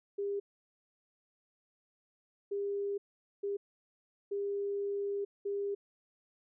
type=tone bursts at uneven times; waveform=sine; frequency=402.1 Hz; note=G4; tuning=44 cents sharp; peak=-32 dBFS; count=5; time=0.18-0.4 / 2.51-2.98 / 3.43-3.57 / 4.31-5.25 / 5.45-5.75 s; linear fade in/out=10 ms; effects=none